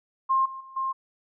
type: tone with level steps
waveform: sine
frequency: 1062 Hz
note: C6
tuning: 25 cents sharp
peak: -19 / -35 / -43 / -25 dBFS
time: 0.29-0.93 s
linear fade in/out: 20 ms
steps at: 0.45 / 0.6 / 0.76 s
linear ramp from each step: 10 ms
effects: none